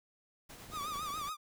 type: noise with tremolo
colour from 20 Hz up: pink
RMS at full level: -50 dBFS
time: 0.49-1.3 s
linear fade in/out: 10 ms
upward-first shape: sine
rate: 9.1 Hz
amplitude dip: 30%
type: click train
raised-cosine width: 2 ms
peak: -38 dBFS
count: 15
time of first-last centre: 0.7-1.215 s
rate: 27.2 Hz
type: tone with vibrato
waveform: 45% pulse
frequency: 1194 Hz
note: D6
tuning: 28 cents sharp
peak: -37 dBFS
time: 0.71-1.37 s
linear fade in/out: 50 ms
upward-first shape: triangle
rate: 7 Hz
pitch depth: 120 cents each way
effects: none